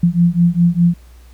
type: beating tone pair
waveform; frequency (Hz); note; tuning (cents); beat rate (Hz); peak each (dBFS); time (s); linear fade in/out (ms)
sine; 170 / 174.9; F3 / F3; -46 / +3; 4.9; -13; 0.03-0.94; 5
effects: added 60 Hz sine -39 dBFS peak until 1.33 s + pink hiss -52 dBFS RMS until 1.33 s